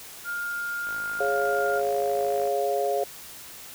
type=tone; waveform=sine; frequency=1410 Hz; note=F6; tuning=16 cents sharp; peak=-28 dBFS; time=0.24-1.82 s; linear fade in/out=50 ms
type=click train; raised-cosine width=0.5 ms; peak=-28 dBFS; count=86; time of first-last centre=0.87-2.474 s; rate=53 Hz
type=chord; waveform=sine; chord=Db major; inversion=second; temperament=equal; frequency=415.3 / 554.4 / 698.5 Hz; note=Ab4 / Db5 / F5; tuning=0 / 0 / 0 cents; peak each=-27 dBFS; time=1.2-3.04 s; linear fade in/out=5 ms
effects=white hiss -43 dBFS RMS until 3.74 s